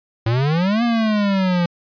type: exponential two-way sweep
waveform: square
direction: up then down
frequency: 109.7 to 240 to 171.2 Hz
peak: -16 dBFS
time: 0.26-1.66 s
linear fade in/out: 5 ms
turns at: 0.83 s
effects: resampled to 11025 Hz